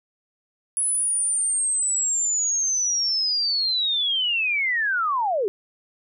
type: linear sweep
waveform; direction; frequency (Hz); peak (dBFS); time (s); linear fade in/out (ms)
sine; down; 10290 to 370; -20; 0.77-5.48; 0
effects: none